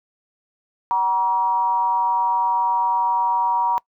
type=tone with frequency modulation; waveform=sine; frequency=951 Hz; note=A#5; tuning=34 cents sharp; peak=-16 dBFS; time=0.91-3.78 s; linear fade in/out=0 ms; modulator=196 Hz; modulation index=0.47; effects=noise-tail reverb RT60 0.1 s tail -24 dB re dry